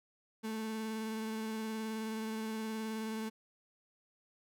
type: tone with vibrato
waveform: 35% pulse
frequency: 220 Hz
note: A3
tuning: in tune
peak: -35 dBFS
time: 0.43-3.3 s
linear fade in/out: 20 ms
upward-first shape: triangle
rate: 19 Hz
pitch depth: 22 cents each way
effects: none